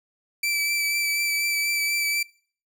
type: tone with vibrato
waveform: sawtooth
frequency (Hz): 2321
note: D7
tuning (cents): -21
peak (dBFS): -19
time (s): 0.43-2.23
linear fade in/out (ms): 5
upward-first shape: triangle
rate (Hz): 4.1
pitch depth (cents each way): 19
effects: noise-tail reverb RT60 0.5 s tail -24 dB re dry